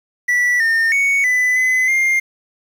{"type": "tone with pitch steps", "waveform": "triangle", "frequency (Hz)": [1958, 1820, 2226, 1999, 2025, 2113], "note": ["B6", "A#6", "C#7", "B6", "B6", "C7"], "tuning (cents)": [-15, -42, 7, 20, 43, 16], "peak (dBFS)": -11, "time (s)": [0.28, 2.2], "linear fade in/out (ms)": 10, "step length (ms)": 320, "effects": ["7-bit"]}